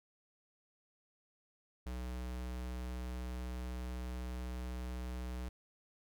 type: tone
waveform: square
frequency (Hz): 62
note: B1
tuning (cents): +7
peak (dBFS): -40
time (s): 1.86-5.49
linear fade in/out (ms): 5
effects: none